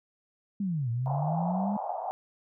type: linear two-way sweep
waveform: sine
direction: down then up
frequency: 207.7 to 113.7 to 207.7 Hz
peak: -27 dBFS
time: 0.6-1.77 s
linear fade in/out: 5 ms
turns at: 0.9 s
type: band-pass noise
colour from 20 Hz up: white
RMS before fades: -34 dBFS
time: 1.06-2.11 s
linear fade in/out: 0 ms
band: 650 to 850 Hz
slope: 48 dB/octave
effects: none